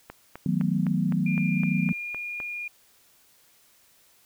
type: click train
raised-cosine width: 0.5 ms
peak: -23 dBFS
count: 10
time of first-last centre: 0.1-2.402 s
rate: 3.91 Hz
type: chord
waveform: sine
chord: B dominant seventh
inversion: first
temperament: equal with one note detuned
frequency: 158.74 / 185 / 220 / 246.9 Hz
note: D#3 / F#3 / A3 / B3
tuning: +35 / 0 / 0 / 0 cents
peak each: -27 / -25 / -30 / -30 dBFS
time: 0.46-1.93 s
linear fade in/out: 2 ms
type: tone with pitch glide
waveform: sine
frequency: 2400 to 2426 Hz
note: D7 to D#7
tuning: +37 to -44 cents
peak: -31 dBFS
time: 1.26-2.68 s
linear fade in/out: 5 ms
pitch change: +19 cents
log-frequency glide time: 1.85-2.11 s
effects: white hiss -60 dBFS RMS until 4.25 s